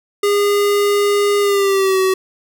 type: tone with pitch glide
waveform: square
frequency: 407.8 to 378.3 Hz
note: G#4 to F#4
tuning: -32 to +38 cents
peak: -13 dBFS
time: 0.23-2.14 s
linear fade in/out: 5 ms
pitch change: -130 cents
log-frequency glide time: 1.4-1.99 s
effects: none